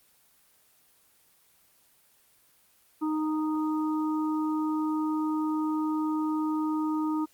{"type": "harmonic tone", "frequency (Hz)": 309.8, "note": "D#4", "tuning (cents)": -7, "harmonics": [1, 3, 4], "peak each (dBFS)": [-26, -36, -38], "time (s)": [3.01, 7.26], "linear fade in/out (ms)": 20, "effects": ["white hiss -63 dBFS RMS until 7.33 s", "Opus 24 kbps"]}